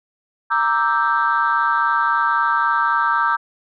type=chord; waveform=sine; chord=E half-diminished seventh; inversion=second; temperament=equal; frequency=932.3 / 1174.7 / 1318.5 / 1568 Hz; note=Bb5 / D6 / E6 / G6; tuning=0 / 0 / 0 / 0 cents; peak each=-20 dBFS; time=0.5-3.37 s; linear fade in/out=20 ms; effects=tanh soft clip ceiling -7 dBFS